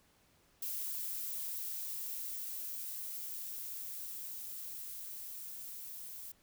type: noise with level ramp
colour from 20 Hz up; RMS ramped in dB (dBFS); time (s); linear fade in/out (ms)
violet; -39 to -47; 0.62-6.32; 5
effects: pink hiss -69 dBFS RMS until 6.42 s